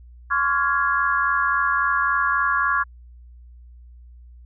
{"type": "chord", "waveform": "sine", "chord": "Db major seventh", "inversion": "third", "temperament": "equal with one note detuned", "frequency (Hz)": [1046.5, 1130.1, 1396.9, 1661.2], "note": ["C6", "Db6", "F6", "Ab6"], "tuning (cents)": [0, 33, 0, 0], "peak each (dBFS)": [-27, -22, -23, -23], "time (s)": [0.3, 2.84], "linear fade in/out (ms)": 20, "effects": ["added 60 Hz sine -42 dBFS peak until 4.45 s"]}